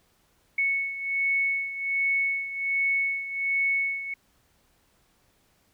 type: beating tone pair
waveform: sine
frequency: 2210 / 2211.3 Hz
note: C#7 / C#7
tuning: -6 / -5 cents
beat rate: 1.3 Hz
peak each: -25 / -30 dBFS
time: 0.58-4.14 s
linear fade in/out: 5 ms
effects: pink hiss -66 dBFS RMS until 5.73 s